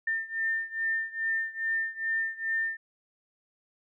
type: beating tone pair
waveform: sine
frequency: 1801 / 1803.4 Hz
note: A6 / A6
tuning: +40 / +42 cents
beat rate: 2.4 Hz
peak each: -30 / -32 dBFS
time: 0.07-2.77 s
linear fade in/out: 5 ms
effects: none